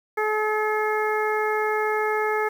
harmonic tone, 428.3 Hz, A4, 47 cents flat, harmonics 1 / 2 / 3 / 4 / 5, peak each -24 / -27 / -29 / -30 / -31 dBFS, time 0.17-2.49 s, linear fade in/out 10 ms, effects 8-bit

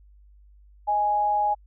sine tone pair together, 622.2 / 830.6 Hz, D#5 / G#5, 0 / 0 cents, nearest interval perfect fourth, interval 500 cents, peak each -32 / -20 dBFS, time 0.87-1.55 s, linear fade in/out 20 ms, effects added 50 Hz sine -50 dBFS peak until 1.66 s

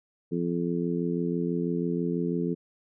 harmonic tone, 86.1 Hz, F2, 24 cents flat, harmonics 2 / 3 / 4 / 5, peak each -29 / -31 / -32 / -33 dBFS, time 0.31-2.55 s, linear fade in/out 20 ms, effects none

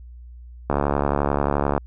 click train, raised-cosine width 1 ms, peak -6 dBFS, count 78, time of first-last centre 0.7-1.778 s, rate 71.4 Hz, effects added 60 Hz sine -38 dBFS peak until 1.86 s

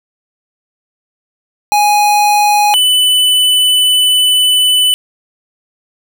square tone pair in turn, 830.6 / 2996 Hz, G#5 / F#7, 0 / +21 cents, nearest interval octave + minor seventh, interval 2221 cents, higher second, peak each -8 dBFS, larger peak neither, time 1.72-2.74 / 2.74-4.94 s, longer second, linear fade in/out 0 ms, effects none

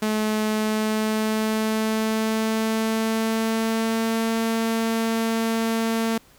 sawtooth tone with pitch glide, 215.3 to 226 Hz, A3 to A3, -37 to +47 cents, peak -17 dBFS, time 0.02-6.18 s, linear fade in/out 5 ms, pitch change +84 cents, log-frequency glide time 0.47-4.36 s, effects pink hiss -54 dBFS RMS until 6.38 s

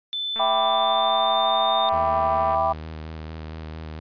sine tone with pitch glide, 3520 to 3634 Hz, A7 to A#7, 0 to -45 cents, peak -25 dBFS, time 0.13-1.89 s, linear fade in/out 0 ms, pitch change +55 cents, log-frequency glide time 0.56-1.74 s
click train, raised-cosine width 0.5 ms, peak -24 dBFS, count 491, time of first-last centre 0.36-2.547 s, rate 224 Hz
sine chord, E minor seventh, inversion none, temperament equal, 659.3 / 784 / 987.8 / 1174.7 Hz, E5 / G5 / B5 / D6, 0 / 0 / 0 / 0 cents, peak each -24 / -23 / -25 / -26 dBFS, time 0.39-2.73 s, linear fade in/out 10 ms
sawtooth tone with vibrato, 79 Hz, D#2, 27 cents sharp, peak -29 dBFS, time 1.92-4 s, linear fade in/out 10 ms, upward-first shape square, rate 4.4 Hz, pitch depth 22 cents each way
effects resampled to 11025 Hz

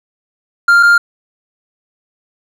triangle tone pair in turn, 1396.9 / 1401.9 Hz, F6 / F6, 0 / +6 cents, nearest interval unison, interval 6 cents, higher second, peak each -3 dBFS, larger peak neither, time 0.68-0.83 / 0.83-0.98 s, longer neither, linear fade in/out 5 ms, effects none

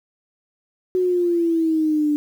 sine exponential sweep, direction down, 370 to 293.7 Hz, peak -16 dBFS, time 0.95-2.16 s, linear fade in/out 0 ms, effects 8-bit

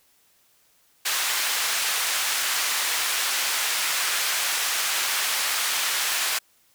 pink band-pass noise, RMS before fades -25 dBFS, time 1.05-6.39 s, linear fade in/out 10 ms, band 1400 to 15000 Hz, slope 12 dB/octave, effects white hiss -62 dBFS RMS until 6.74 s

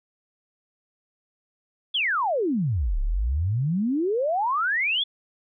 sine exponential two-way sweep, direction down then up, 3520 to 32.22 to 3520 Hz, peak -21 dBFS, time 1.94-5.04 s, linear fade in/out 10 ms, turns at 3 s, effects none

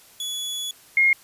sawtooth / sine tone pair in turn, 3400 / 2142 Hz, G#7 / C7, +40 / +40 cents, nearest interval minor sixth, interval 800 cents, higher first, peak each -24 / -14 dBFS, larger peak second, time 0.2-0.71 / 0.97-1.13 s, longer first, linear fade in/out 2 ms, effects white hiss -51 dBFS RMS until 1.23 s + resampled to 32000 Hz

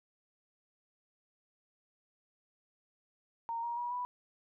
sine tone with pitch steps, 924 / 944 / 964.4 / 985.2 Hz, A#5 / A#5 / B5 / B5, -16 / +22 / -41 / -5 cents, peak -34 dBFS, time 3.49-4.05 s, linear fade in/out 0 ms, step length 140 ms, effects none

